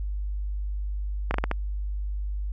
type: slowing click train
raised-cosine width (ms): 0.5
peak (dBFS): -10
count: 5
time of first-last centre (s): 1.31-1.514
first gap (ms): 32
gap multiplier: 1.32
effects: added 50 Hz sine -27 dBFS peak until 2.52 s